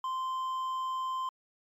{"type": "tone with hard clipping", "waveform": "triangle", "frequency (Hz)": 1040, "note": "C6", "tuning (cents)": -11, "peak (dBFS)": -32, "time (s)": [0.04, 1.29], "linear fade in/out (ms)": 2, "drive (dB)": 7, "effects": ["MP3 64 kbps"]}